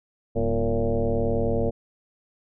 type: tone with frequency modulation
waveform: sine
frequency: 239.6 Hz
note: A#3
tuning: 48 cents sharp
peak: -20 dBFS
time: 0.35-1.71 s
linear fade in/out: 20 ms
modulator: 110 Hz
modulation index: 3.3
effects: none